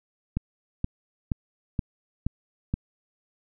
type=click train; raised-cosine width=5 ms; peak=-13 dBFS; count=6; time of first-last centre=0.37-2.74 s; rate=2.11 Hz; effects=none